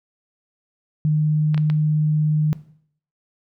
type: tone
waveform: sine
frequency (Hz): 152.8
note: D#3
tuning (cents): -31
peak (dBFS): -15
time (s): 1.05-2.53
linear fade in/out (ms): 0
type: clicks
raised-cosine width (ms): 0.3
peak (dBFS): -16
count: 3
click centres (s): 1.545 / 1.578 / 1.7
effects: noise-tail reverb RT60 0.6 s tail -17 dB re dry